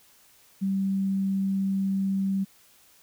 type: tone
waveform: sine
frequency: 194 Hz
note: G3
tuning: 18 cents flat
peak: -23 dBFS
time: 0.61-2.45 s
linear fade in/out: 20 ms
effects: white hiss -58 dBFS RMS until 3.02 s